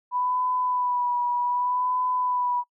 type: tone with vibrato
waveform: sine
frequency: 987.8 Hz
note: B5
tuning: in tune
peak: -22 dBFS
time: 0.11-2.64 s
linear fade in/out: 50 ms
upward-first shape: sine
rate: 0.65 Hz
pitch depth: 29 cents each way
effects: noise-tail reverb RT60 0.1 s tail -26 dB re dry